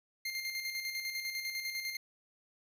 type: tone with tremolo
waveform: 25% pulse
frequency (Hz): 2108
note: C7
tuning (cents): +12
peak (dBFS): -31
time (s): 0.25-1.97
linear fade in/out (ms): 5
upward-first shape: square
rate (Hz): 10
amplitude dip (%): 45
effects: none